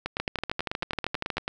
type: two click trains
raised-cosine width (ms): 0.3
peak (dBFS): -13 / -12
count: 14 / 16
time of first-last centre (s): 0.06-1.479 / 0.2-1.381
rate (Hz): 9.16 / 12.7
effects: none